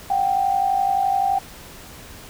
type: tone pair together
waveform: sine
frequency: 732.3 / 784 Hz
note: F#5 / G5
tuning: -18 / 0 cents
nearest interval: minor second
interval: 118 cents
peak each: -23 / -18 dBFS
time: 0.1-1.39 s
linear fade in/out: 5 ms
effects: pink hiss -41 dBFS RMS until 2.29 s